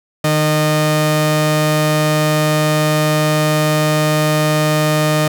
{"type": "tone pair together", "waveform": "sawtooth", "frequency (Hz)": [153.2, 306.4], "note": ["D#3", "D#4"], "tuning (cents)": [-27, -27], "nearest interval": "octave", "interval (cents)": 1200, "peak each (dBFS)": -10, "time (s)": [0.24, 5.28], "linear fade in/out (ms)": 5, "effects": []}